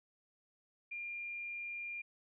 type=tone; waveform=sine; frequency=2400 Hz; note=D7; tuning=37 cents sharp; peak=-40 dBFS; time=0.91-2.02 s; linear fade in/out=10 ms; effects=none